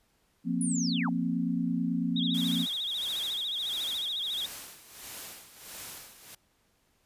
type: chord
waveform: sine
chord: F suspended fourth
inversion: none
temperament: just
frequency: 174.61 / 232.8 / 261.9 Hz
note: F3 / Bb3 / C4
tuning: 0 / -2 / +2 cents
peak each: -31 dBFS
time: 0.44-2.67 s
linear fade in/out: 50 ms
type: linear sweep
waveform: sine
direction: down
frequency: 10140 to 698.5 Hz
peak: -32 dBFS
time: 0.61-1.09 s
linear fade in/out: 2 ms
type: tone with vibrato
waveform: sine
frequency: 3520 Hz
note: A7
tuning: in tune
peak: -30 dBFS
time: 2.16-4.46 s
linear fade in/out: 5 ms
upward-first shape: sine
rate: 14 Hz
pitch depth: 150 cents each way
type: noise with tremolo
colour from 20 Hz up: white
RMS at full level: -41 dBFS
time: 2.34-6.35 s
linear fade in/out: 5 ms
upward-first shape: sine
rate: 1.5 Hz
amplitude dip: 75%
effects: pink hiss -70 dBFS RMS until 7.05 s + resampled to 32000 Hz